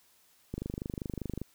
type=click train; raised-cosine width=3 ms; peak=-22 dBFS; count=23; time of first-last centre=0.54-1.416 s; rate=25.1 Hz; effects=white hiss -65 dBFS RMS until 1.54 s